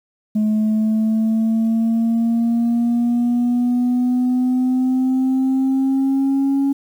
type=exponential sweep; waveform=sine; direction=up; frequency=213.2 to 277.2 Hz; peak=-12 dBFS; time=0.35-6.73 s; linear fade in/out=10 ms; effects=tanh soft clip ceiling -13 dBFS + 8-bit